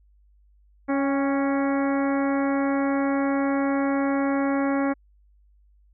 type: harmonic tone with a mistuned harmonic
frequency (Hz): 277.2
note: C#4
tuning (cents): 0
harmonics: 1 / 2 / 3 / 4 / 5 / 6 / 7 / 8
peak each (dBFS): -22 / -28 / -32 / -34 / -36 / -38 / -39 / -40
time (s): 0.88-4.94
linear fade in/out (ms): 20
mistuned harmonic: 3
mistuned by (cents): -33
effects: added 50 Hz sine -55 dBFS peak until 5.93 s